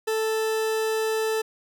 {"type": "tone", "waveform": "40% pulse", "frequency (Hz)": 440, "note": "A4", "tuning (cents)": 0, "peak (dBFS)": -22, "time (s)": [0.07, 1.42], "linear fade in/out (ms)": 10, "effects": []}